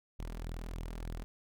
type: tone with flanger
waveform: sawtooth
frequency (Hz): 41.2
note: E1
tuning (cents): 0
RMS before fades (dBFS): -41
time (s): 0.19-1.24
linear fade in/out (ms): 0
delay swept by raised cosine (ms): 0.25 to 5.05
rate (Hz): 3.3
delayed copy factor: +0.5
effects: none

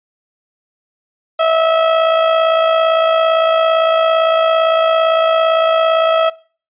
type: tone with amplitude modulation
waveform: 30% pulse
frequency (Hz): 650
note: E5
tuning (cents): -24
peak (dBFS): -6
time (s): 1.39-6.3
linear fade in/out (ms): 10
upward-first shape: sine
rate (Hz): 57.7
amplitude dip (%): 45
effects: noise-tail reverb RT60 0.4 s tail -21 dB re dry + resampled to 8000 Hz

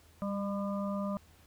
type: harmonic tone with a mistuned harmonic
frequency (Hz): 201.2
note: G3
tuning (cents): +45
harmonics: 1 / 3 / 5 / 6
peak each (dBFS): -33 / -38 / -45 / -43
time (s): 0.22-1.17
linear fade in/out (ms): 0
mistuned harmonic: 1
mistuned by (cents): -24
effects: added 80 Hz sine -60 dBFS peak until 1.46 s + pink hiss -63 dBFS RMS until 1.46 s

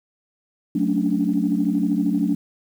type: chord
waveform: sine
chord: D major seventh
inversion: first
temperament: equal with one note detuned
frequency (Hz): 185 / 220 / 280.9 / 293.7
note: F#3 / A3 / C#4 / D4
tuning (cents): 0 / 0 / +23 / 0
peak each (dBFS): -23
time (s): 0.75-2.35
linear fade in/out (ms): 5
effects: tanh soft clip ceiling -8 dBFS + 8-bit

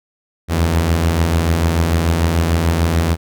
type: beating tone pair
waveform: sawtooth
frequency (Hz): 76.8 / 83.6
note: D#2 / E2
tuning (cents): -22 / +25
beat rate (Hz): 6.8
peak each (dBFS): -17 / -10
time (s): 0.48-3.17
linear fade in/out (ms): 50
effects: none

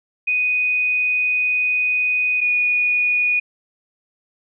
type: tone pair in turn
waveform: sine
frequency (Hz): 2489 / 2462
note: D#7 / D#7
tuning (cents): 0 / -19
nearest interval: unison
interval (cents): 19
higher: first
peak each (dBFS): -16 / -15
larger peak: second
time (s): 0.27-2.41 / 2.41-3.4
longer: first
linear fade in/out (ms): 10
effects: none

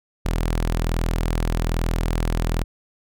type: tone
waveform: sawtooth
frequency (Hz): 41.2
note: E1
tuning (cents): 0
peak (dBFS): -16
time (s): 0.25-2.64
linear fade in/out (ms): 10
effects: none

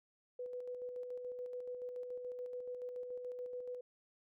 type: tone with tremolo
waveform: sine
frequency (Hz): 495.9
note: B4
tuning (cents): +7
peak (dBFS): -40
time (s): 0.39-3.81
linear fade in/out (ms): 5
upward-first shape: square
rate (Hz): 7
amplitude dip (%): 35
effects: none

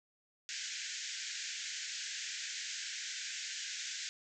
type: band-pass noise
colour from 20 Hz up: white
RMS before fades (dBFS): -42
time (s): 0.49-4.09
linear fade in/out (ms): 0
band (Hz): 1500 to 7400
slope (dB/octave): 96
effects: none

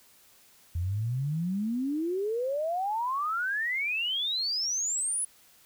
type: exponential sweep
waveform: sine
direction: up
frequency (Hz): 82.41 to 10420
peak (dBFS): -27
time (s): 0.75-5.25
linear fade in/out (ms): 5
effects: white hiss -59 dBFS RMS until 5.65 s

